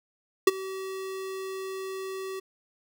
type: tone with ADSR envelope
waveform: square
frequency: 382 Hz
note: G4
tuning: 45 cents flat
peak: -13 dBFS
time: 0.47-2.4 s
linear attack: 5 ms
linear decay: 26 ms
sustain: -21 dB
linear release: 10 ms
effects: none

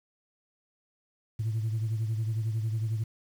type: beating tone pair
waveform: sine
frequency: 110 / 121 Hz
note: A2 / B2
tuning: 0 / -35 cents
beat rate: 11 Hz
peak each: -26 / -35 dBFS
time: 1.39-3.04 s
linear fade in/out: 10 ms
effects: tanh soft clip ceiling -24 dBFS + 9-bit

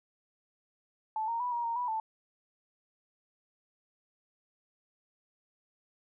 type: tone with pitch steps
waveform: sine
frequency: 873 / 926 / 984 / 949 / 927 / 981 / 882 Hz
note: A5 / A#5 / B5 / A#5 / A#5 / B5 / A5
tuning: -14 / -12 / -7 / +31 / -10 / -12 / +4 cents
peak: -30 dBFS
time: 1.16-2 s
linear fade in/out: 2 ms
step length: 120 ms
effects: none

